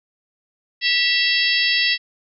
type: harmonic tone with a mistuned harmonic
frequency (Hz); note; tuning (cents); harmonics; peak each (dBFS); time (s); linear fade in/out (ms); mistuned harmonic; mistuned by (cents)
654; E5; -14; 3 / 4 / 5 / 6 / 7 / 8; -21 / -22 / -23 / -24 / -24 / -25; 0.81-1.98; 50; 4; +48
effects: none